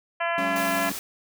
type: harmonic tone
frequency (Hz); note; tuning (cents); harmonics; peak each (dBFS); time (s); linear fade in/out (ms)
338.9; E4; +48; 2 / 3 / 4 / 5 / 6 / 7 / 8 / 9; -27 / -30 / -33 / -30 / -36 / -35 / -38 / -41; 0.2-0.9; 10
type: chord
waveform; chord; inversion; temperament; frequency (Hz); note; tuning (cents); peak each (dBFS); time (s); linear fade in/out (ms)
40% pulse; F# suspended second; none; equal with one note detuned; 185 / 207.7 / 280.2; F#3 / G#3 / C#4; 0 / 0 / +19; -35 / -36 / -30; 0.38-0.92; 2
type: noise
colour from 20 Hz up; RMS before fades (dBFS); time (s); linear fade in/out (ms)
white; -34; 0.56-0.99; 0
effects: none